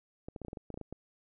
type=clicks; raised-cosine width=2 ms; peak=-28 dBFS; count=12; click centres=0.285 / 0.362 / 0.417 / 0.449 / 0.483 / 0.531 / 0.572 / 0.703 / 0.742 / 0.775 / 0.813 / 0.926 s; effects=none